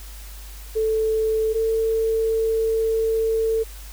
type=tone pair in turn; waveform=sine; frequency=440 / 447.2 Hz; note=A4 / A4; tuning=0 / +28 cents; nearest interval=unison; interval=28 cents; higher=second; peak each=-18 dBFS; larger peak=neither; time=0.75-1.54 / 1.54-3.64 s; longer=second; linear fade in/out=20 ms; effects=added 50 Hz sine -36 dBFS peak until 3.92 s + white hiss -44 dBFS RMS until 3.92 s